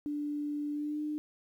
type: tone with pitch glide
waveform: sine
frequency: 293.8 to 301.2 Hz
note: D4 to D4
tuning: +1 to +44 cents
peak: -32 dBFS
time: 0.06-1.18 s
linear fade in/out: 0 ms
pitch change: +43 cents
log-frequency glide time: 0.73-1.01 s
effects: 11-bit